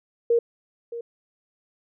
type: tone with echo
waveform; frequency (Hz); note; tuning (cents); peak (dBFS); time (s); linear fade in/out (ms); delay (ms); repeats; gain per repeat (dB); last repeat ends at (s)
sine; 468.6; A#4; +9; -16; 0.3-0.39; 5; 620; 1; -14; 1.01
effects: none